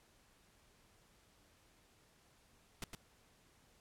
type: noise with echo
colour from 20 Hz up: pink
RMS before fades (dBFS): -42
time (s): 2.82-2.84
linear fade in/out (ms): 2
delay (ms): 110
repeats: 1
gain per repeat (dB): -5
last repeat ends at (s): 2.95
effects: pink hiss -69 dBFS RMS until 3.8 s + low-pass 12000 Hz 12 dB/octave